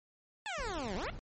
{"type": "exponential two-way sweep", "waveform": "15% pulse", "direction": "down then up", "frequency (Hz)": [898, 173.2, 721], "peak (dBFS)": -30, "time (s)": [0.46, 1.1], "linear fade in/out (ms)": 0, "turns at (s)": 0.95}
{"type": "noise with tremolo", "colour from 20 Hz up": "brown", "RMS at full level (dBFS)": -42, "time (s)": [0.58, 1.19], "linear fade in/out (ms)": 0, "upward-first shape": "triangle", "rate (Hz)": 11, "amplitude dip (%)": 45}
{"effects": ["low-pass 9000 Hz 12 dB/octave", "MP3 32 kbps"]}